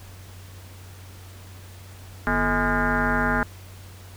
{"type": "tone with frequency modulation", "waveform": "sine", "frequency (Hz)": 830.6, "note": "G#5", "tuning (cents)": 0, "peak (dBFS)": -19, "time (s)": [2.27, 3.43], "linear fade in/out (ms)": 0, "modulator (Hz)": 196, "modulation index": 4.5, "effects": ["added 93 Hz sine -41 dBFS peak until 4.16 s", "pink hiss -48 dBFS RMS until 4.16 s"]}